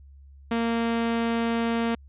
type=tone; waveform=sawtooth; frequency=231.1 Hz; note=A#3; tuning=15 cents flat; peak=-19 dBFS; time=0.51-1.95 s; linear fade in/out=5 ms; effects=added 69 Hz sine -46 dBFS peak until 2.08 s + resampled to 8000 Hz